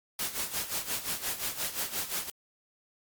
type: noise with tremolo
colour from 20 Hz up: white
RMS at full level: -31 dBFS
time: 0.19-2.3 s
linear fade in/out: 2 ms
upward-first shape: sine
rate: 5.7 Hz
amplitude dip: 75%
effects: Opus 48 kbps